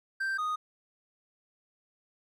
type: tone pair in turn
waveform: triangle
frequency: 1568 / 1240.6 Hz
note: G6 / D#6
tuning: 0 / -5 cents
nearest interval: major third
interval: 405 cents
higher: first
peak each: -27 dBFS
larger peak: neither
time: 0.2-0.38 / 0.38-0.56 s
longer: neither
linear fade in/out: 10 ms
effects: none